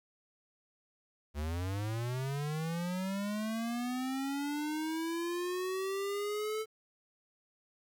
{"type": "linear sweep", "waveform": "square", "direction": "up", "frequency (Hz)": [70.9, 440], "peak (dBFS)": -34, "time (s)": [1.34, 6.66], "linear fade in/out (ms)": 50, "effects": ["11-bit"]}